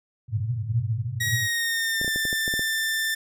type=band-pass noise; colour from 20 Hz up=pink; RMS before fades=-27 dBFS; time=0.28-1.48 s; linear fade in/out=50 ms; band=100 to 130 Hz; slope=96 dB/octave
type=tone with pitch glide; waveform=sawtooth; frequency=1898 to 1781.2 Hz; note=A#6 to A6; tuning=+31 to +21 cents; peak=-20 dBFS; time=1.2-3.15 s; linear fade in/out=10 ms; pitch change=-110 cents; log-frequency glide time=1.33-2.11 s
type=clicks; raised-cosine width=2 ms; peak=-20 dBFS; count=9; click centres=2.014 / 2.046 / 2.079 / 2.16 / 2.253 / 2.329 / 2.479 / 2.539 / 2.594 s
effects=none